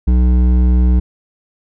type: tone with hard clipping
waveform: sine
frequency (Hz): 61.6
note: B1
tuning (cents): -4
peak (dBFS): -10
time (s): 0.07-1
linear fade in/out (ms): 10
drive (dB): 10
effects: none